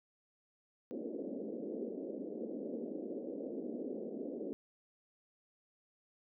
pink band-pass noise, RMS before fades -42 dBFS, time 0.91-4.53 s, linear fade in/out 0 ms, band 220 to 540 Hz, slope 48 dB/octave, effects none

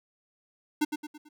square tone with echo, 300.9 Hz, D4, 42 cents sharp, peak -23 dBFS, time 0.81-0.85 s, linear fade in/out 10 ms, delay 110 ms, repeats 4, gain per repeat -7 dB, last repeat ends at 1.29 s, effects none

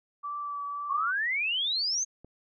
sine tone with vibrato, 1157 Hz, D6, 26 cents flat, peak -32 dBFS, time 0.23-1.12 s, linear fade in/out 20 ms, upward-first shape triangle, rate 1.8 Hz, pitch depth 19 cents each way
sine exponential sweep, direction up, 1055 to 6500 Hz, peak -26 dBFS, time 0.89-2.05 s, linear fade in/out 20 ms
click, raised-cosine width 2 ms, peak -35 dBFS, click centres 2.246 s
effects none

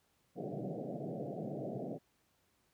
pink band-pass noise, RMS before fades -41 dBFS, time 0.35-1.99 s, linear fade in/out 50 ms, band 120 to 730 Hz, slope 96 dB/octave, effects pink hiss -75 dBFS RMS until 2.73 s + high-pass 60 Hz 12 dB/octave

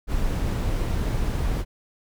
brown noise, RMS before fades -24 dBFS, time 0.07-1.65 s, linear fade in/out 50 ms, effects none

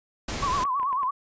pink noise, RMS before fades -31 dBFS, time 0.28-0.64 s, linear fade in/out 5 ms
sine tone with vibrato, 1069 Hz, C6, 37 cents sharp, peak -23 dBFS, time 0.42-1.11 s, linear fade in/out 10 ms, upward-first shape sine, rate 9.1 Hz, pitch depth 120 cents each way
clicks, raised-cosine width 0.5 ms, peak -26 dBFS, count 7, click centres 0.555 / 0.606 / 0.652 / 0.798 / 0.831 / 0.929 / 1.032 s
effects resampled to 16000 Hz

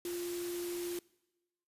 sine tone in noise, 349.2 Hz, F4, in tune, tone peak -36 dBFS, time 0.05-0.99 s, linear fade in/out 2 ms, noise white, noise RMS -45 dBFS, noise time 0.05-0.99 s, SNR +6 dB, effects noise-tail reverb RT60 1.0 s tail -23 dB re dry + resampled to 32000 Hz

